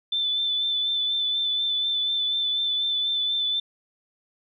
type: tone with vibrato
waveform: sine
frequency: 3520 Hz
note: A7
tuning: in tune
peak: -22 dBFS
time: 0.12-3.6 s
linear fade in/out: 5 ms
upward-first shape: sine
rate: 4.1 Hz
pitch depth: 23 cents each way
effects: none